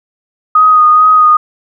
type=tone with vibrato; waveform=sine; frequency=1244.5 Hz; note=D#6; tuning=in tune; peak=-3 dBFS; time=0.55-1.37 s; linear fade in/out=5 ms; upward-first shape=sine; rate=2.3 Hz; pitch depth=20 cents each way; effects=none